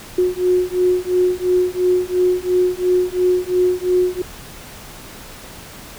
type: beating tone pair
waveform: sine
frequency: 361.6 / 364.5 Hz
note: F#4 / F#4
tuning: -40 / -26 cents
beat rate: 2.9 Hz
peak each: -17 dBFS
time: 0.18-4.22 s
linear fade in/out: 5 ms
effects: pink hiss -37 dBFS RMS until 5.98 s